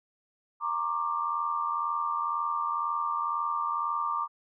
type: tone cluster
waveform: sine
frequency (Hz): 930 / 1102 / 1184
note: A#5 / C#6 / D6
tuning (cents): -4 / -11 / +14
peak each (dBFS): -34 / -34 / -29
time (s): 0.6-4.28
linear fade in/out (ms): 50
effects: none